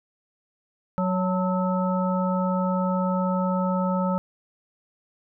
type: harmonic tone with a mistuned harmonic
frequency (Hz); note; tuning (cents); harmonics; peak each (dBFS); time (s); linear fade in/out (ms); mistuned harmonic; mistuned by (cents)
185.3; F#3; +3; 1 / 3 / 5 / 7; -23 / -28 / -30 / -31; 0.98-4.18; 0; 5; -58
effects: none